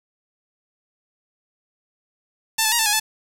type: tone with pitch steps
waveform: 5% pulse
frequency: 889 / 870 / 945 / 887 / 833 / 873 Hz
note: A5 / A5 / A#5 / A5 / G#5 / A5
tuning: +18 / -20 / +23 / +14 / +5 / -14 cents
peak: -5 dBFS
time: 2.58-3 s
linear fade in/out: 10 ms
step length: 70 ms
effects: 7-bit